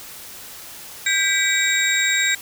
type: tone cluster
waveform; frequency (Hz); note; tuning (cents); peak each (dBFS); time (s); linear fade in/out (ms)
sine; 1591 / 1981 / 2295 / 3791 / 7510; G6 / B6 / D7 / A#7 / A#8; +25 / +5 / -40 / +28 / +12; -23; 1.06-2.35; 5
effects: white hiss -38 dBFS RMS until 2.41 s